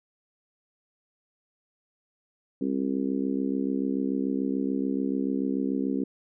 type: harmonic tone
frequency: 66.9 Hz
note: C2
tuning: 39 cents sharp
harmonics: 3 / 4 / 5 / 6 / 7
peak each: -31 / -27 / -34 / -35 / -39 dBFS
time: 2.61-6.04 s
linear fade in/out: 5 ms
effects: none